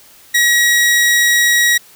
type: tone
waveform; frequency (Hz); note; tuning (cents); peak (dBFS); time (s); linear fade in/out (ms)
sawtooth; 1908; A#6; +40; -6; 0.34-1.78; 10
effects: white hiss -44 dBFS RMS until 1.95 s